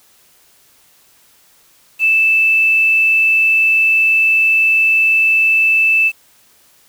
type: tone with quantisation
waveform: sine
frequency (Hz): 2637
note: E7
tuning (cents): 0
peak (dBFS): -9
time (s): 1.99-6.12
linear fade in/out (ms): 50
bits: 6
effects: white hiss -51 dBFS RMS until 6.88 s